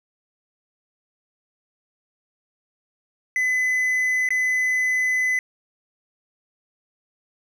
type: tone with dropouts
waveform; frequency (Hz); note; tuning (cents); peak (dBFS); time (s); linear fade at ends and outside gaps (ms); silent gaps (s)
triangle; 2014; B6; +33; -17; 3.36-5.39; 1; 4.289-4.305
effects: none